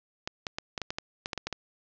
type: clicks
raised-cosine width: 0.2 ms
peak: -15 dBFS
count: 12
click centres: 0.275 / 0.468 / 0.585 / 0.778 / 0.817 / 0.905 / 0.985 / 1.259 / 1.332 / 1.377 / 1.47 / 1.527 s
effects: resampled to 16000 Hz + 8-bit